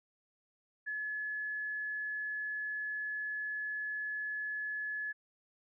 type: tone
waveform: sine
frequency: 1708 Hz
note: G#6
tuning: 48 cents sharp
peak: -35 dBFS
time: 0.86-5.13 s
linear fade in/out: 20 ms
effects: none